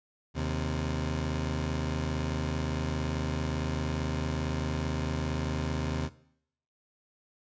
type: tone pair together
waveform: 20% pulse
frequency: 77.78 / 130.81 Hz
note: D#2 / C3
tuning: 0 / 0 cents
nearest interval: major sixth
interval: 900 cents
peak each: -26 / -29 dBFS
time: 0.34-6.1 s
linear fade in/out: 50 ms
effects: noise-tail reverb RT60 0.7 s tail -19 dB re dry + resampled to 16000 Hz